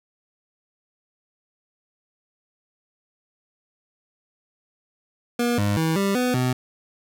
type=tone with pitch steps; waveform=25% pulse; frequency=239.6 / 102.3 / 161.3 / 197.6 / 249.5 / 126.6 Hz; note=A#3 / G#2 / E3 / G3 / B3 / B2; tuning=+48 / -26 / -37 / +14 / +18 / +43 cents; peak=-16 dBFS; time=5.39-6.53 s; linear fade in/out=5 ms; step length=190 ms; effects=none